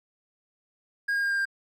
triangle tone with pitch steps, 1630 / 1620.6 / 1611.3 / 1602 / 1592.8 Hz, G#6 / G#6 / G6 / G6 / G6, -33 / -43 / +47 / +37 / +27 cents, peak -22 dBFS, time 1.08-1.455 s, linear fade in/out 10 ms, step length 75 ms, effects none

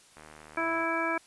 click train, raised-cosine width 0.5 ms, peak -33 dBFS, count 52, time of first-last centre 0.17-0.833 s, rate 76.9 Hz
harmonic tone, 329.6 Hz, E4, in tune, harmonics 1 / 2 / 3 / 4 / 5 / 7, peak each -34 / -34 / -34 / -34 / -34 / -34 dBFS, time 0.57-1.18 s, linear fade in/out 5 ms
effects white hiss -58 dBFS RMS until 1.26 s + resampled to 24000 Hz

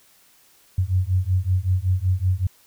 sine beating tone pair, 90 / 95.3 Hz, F#2 / G2, -47 / -48 cents, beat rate 5.3 Hz, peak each -21 dBFS, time 0.78-2.47 s, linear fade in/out 5 ms, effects white hiss -56 dBFS RMS until 2.66 s

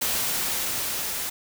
white noise with level ramp, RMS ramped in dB -25 to -30 dBFS, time 0.01-1.3 s, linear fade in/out 10 ms, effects none

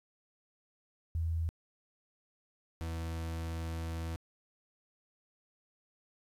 sine / 40% pulse tone pair in turn, 82.1 / 82.1 Hz, E2 / E2, -6 / -6 cents, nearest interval unison, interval 0 cents, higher neither, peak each -30 / -35 dBFS, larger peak first, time 1.15-1.49 / 2.81-4.16 s, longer second, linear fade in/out 0 ms, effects resampled to 32000 Hz + 11-bit

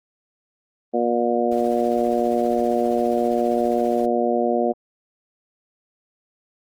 harmonic tone, 119.3 Hz, A#2, 41 cents sharp, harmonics 2 / 3 / 4 / 5 / 6, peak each -24 / -24 / -24 / -24 / -24 dBFS, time 0.93-4.73 s, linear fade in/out 20 ms
pink noise with tremolo, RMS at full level -43 dBFS, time 1.51-4.06 s, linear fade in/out 10 ms, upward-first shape sine, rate 15 Hz, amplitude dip 45%
effects Opus 24 kbps

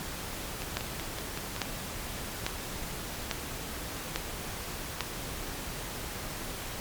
two click trains, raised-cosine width 0.2 ms, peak -11 / -18 dBFS, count 6 / 6, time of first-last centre 0.77-5.007 / 0.62-1.563 s, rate 1.18 / 5.3 Hz, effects pink hiss -38 dBFS RMS until 6.8 s + MP3 96 kbps

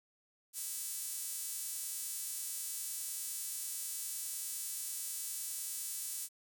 sawtooth tone with high-pass filter, 329.6 Hz, E4, in tune, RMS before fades -41 dBFS, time 0.53-6.29 s, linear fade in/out 50 ms, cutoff 8700 Hz, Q 1.3, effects none

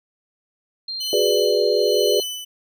sine tone, 4186 Hz, C8, in tune, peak -26 dBFS, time 0.88-2.23 s, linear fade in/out 5 ms
sawtooth tone with tremolo, 2998 Hz, F#7, 22 cents sharp, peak -21 dBFS, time 1-2.45 s, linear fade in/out 10 ms, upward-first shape sine, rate 1.1 Hz, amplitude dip 85%
sine chord, G# half-diminished seventh, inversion third, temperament equal, 370 / 415.3 / 493.9 / 587.3 Hz, F#4 / G#4 / B4 / D5, 0 / 0 / 0 / 0 cents, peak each -24 / -19 / -21 / -23 dBFS, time 1.13-2.2 s, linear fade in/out 2 ms
effects none

